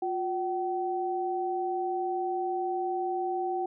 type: tone pair together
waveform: sine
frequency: 356.6 / 762.2 Hz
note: F4 / G5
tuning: +36 / -49 cents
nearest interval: octave + minor second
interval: 1315 cents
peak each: -31 / -30 dBFS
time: 0.02-3.66 s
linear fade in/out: 5 ms
effects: none